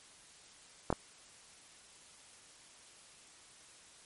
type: clicks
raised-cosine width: 1 ms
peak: -16 dBFS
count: 2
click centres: 0.903 / 0.927 s
effects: white hiss -58 dBFS RMS until 4.05 s + MP3 48 kbps